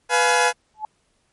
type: chord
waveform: 20% pulse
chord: F diminished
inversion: second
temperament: equal with one note detuned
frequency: 493.9 / 698.5 / 844.6 Hz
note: Cb5 / F5 / Ab5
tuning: 0 / 0 / +29 cents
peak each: -15 / -17 / -14 dBFS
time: 0.09-0.53 s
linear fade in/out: 50 ms
type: tone with exponential growth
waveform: sine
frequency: 860 Hz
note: A5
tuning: 40 cents flat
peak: -21 dBFS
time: 0.74-0.85 s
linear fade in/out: 2 ms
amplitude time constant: 22 ms
effects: pink hiss -66 dBFS RMS until 1.32 s + MP3 48 kbps